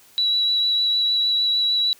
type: tone with vibrato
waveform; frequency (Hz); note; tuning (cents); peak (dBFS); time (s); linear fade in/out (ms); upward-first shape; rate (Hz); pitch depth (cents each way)
sine; 3920; B7; -14; -17; 0.18-1.93; 0; triangle; 6.6; 15
effects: white hiss -52 dBFS RMS until 1.99 s